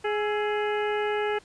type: harmonic tone with a mistuned harmonic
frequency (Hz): 418.5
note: G#4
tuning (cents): +13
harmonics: 1 / 2 / 3 / 4 / 5 / 6 / 7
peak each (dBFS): -26 / -31 / -37 / -35 / -38 / -40 / -41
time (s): 0.04-1.39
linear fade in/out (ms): 10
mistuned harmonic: 3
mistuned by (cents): +96
effects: pink hiss -56 dBFS RMS until 1.44 s + resampled to 22050 Hz